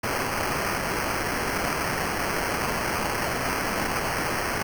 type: noise with sample-and-hold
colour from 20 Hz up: white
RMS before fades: -27 dBFS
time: 0.03-4.63 s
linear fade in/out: 10 ms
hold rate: 3675 Hz
effects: none